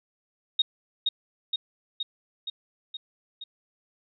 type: tone with echo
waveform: sine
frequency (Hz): 3729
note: A#7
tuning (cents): 0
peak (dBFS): -18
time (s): 0.59-0.62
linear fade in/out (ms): 5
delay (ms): 470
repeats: 6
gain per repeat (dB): -3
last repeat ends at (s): 3.44
effects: none